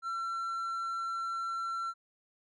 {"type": "tone", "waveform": "triangle", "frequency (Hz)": 1353, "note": "E6", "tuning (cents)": 45, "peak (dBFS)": -31, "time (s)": [0.02, 1.94], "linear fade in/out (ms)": 50, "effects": ["resampled to 22050 Hz"]}